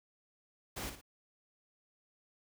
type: noise with echo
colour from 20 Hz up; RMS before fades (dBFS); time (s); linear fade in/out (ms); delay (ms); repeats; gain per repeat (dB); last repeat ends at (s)
pink; -41; 0.76-0.9; 10; 57; 2; -8; 1.014
effects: none